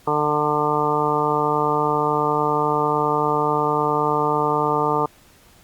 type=harmonic tone; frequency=149.4 Hz; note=D3; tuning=30 cents sharp; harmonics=1 / 2 / 3 / 4 / 5 / 6 / 7 / 8; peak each=-29 / -28 / -23 / -30 / -27 / -23 / -27 / -24 dBFS; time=0.07-5.06 s; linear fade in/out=5 ms; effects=pink hiss -52 dBFS RMS until 5.63 s + Opus 48 kbps